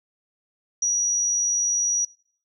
sine tone, 5800 Hz, F#8, 35 cents flat, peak -19 dBFS, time 0.82-2.05 s, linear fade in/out 5 ms, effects noise-tail reverb RT60 0.6 s tail -25 dB re dry

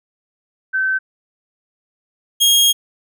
sine / sawtooth tone pair in turn, 1538 / 3259 Hz, G6 / G#7, -33 / -33 cents, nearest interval octave + minor second, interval 1300 cents, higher second, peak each -15 / -7 dBFS, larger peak second, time 0.73-0.99 / 2.4-2.73 s, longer second, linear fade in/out 20 ms, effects none

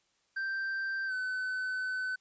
triangle tone with pitch glide, 1568 to 1512.8 Hz, G6 to F#6, 0 to +38 cents, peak -30 dBFS, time 0.36-2.16 s, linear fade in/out 10 ms, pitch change -62 cents, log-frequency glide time 1.06-1.13 s, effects white hiss -73 dBFS RMS until 2.2 s + resampled to 16000 Hz

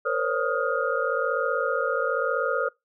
sine tone cluster, 462.8 / 518 / 559 / 1249 / 1417 Hz, A#4 / C5 / C#5 / D#6 / F6, -13 / -17 / +14 / +6 / +25 cents, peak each -29 dBFS, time 0.05-2.69 s, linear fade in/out 10 ms, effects noise-tail reverb RT60 0.2 s tail -24 dB re dry

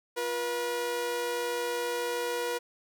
sawtooth tone pair together, 349.2 / 483.1 Hz, F4 / B4, 0 / -38 cents, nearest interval tritone, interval 562 cents, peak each -35 / -26 dBFS, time 0.16-2.59 s, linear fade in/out 20 ms, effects none

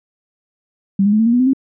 sine tone with pitch steps, 196.1 / 205 / 214.3 / 224.1 / 234.3 / 244.9 / 256.1 / 267.7 Hz, G3 / G#3 / A3 / A3 / A#3 / B3 / C4 / C4, +1 / -22 / -45 / +32 / +9 / -14 / -37 / +40 cents, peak -10 dBFS, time 0.99-1.534 s, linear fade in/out 5 ms, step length 68 ms, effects none

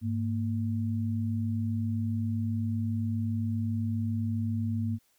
sine tone pair together, 102.45 / 230 Hz, G#2 / A#3, -23 / -23 cents, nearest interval octave + major second, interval 1400 cents, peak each -29 / -31 dBFS, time 0.01-4.99 s, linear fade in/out 50 ms, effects white hiss -69 dBFS RMS until 5.18 s

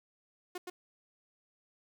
sawtooth tone with echo, 360 Hz, F#4, 47 cents flat, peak -34 dBFS, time 0.55-0.58 s, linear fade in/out 5 ms, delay 120 ms, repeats 1, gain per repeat -2 dB, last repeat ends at 0.7 s, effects 11-bit

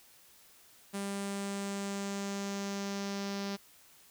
sawtooth tone with low-pass filter sweep, 198.9 Hz, G3, 25 cents sharp, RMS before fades -37 dBFS, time 0.93-3.57 s, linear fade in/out 20 ms, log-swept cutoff 9500 to 5200 Hz, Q 2.7, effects white hiss -60 dBFS RMS until 4.1 s

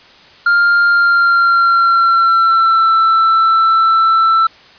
triangle tone with pitch glide, 1400 to 1331.4 Hz, F6 to E6, +4 to +17 cents, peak -6 dBFS, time 0.46-4.47 s, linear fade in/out 5 ms, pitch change -87 cents, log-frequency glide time 0.89-2.94 s, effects white hiss -42 dBFS RMS until 4.78 s + resampled to 11025 Hz

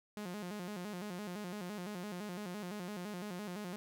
sawtooth tone with vibrato, 192.9 Hz, G3, 28 cents flat, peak -37 dBFS, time 0.17-3.76 s, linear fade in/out 0 ms, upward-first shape square, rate 5.9 Hz, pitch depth 140 cents each way, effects none

